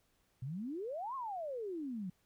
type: exponential two-way sweep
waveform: sine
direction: up then down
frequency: 119.7 to 1109 to 173.8 Hz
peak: -38 dBFS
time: 0.42-2.1 s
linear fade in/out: 5 ms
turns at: 1.15 s
effects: pink hiss -75 dBFS RMS until 2.25 s